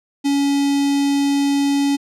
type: tone with notch filter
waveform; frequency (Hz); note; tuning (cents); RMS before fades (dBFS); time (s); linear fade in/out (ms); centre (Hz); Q
square; 281.1; C#4; +24; -17; 0.24-1.97; 20; 1300; 0.75
effects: low-pass 9000 Hz 12 dB/octave